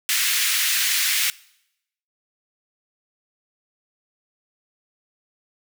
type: high-pass noise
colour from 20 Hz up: pink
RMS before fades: -21 dBFS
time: 0.09-1.3 s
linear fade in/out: 0 ms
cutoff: 1800 Hz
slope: 24 dB/octave
effects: noise-tail reverb RT60 0.8 s tail -22 dB re dry